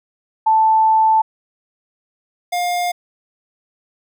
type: tone pair in turn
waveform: sine / square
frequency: 880 / 708.2 Hz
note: A5 / F5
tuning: 0 / +24 cents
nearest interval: major third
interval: 376 cents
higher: first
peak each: -10 / -18 dBFS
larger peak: first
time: 0.46-1.22 / 2.52-2.92 s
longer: first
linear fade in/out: 10 ms
effects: none